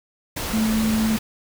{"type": "tone in noise", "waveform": "sine", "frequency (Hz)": 220, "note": "A3", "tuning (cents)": 0, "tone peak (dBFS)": -18, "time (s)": [0.53, 1.17], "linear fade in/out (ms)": 10, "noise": "pink", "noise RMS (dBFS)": -28, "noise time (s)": [0.36, 1.19], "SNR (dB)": 7, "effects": []}